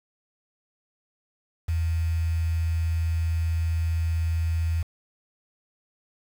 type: tone with quantisation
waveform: sine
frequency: 82.3 Hz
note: E2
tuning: 2 cents flat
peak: -22 dBFS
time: 1.68-4.83 s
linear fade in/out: 10 ms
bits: 7
effects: none